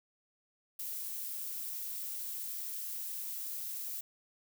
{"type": "noise", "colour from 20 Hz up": "violet", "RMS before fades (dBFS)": -40, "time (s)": [0.79, 4.01], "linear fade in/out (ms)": 5, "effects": []}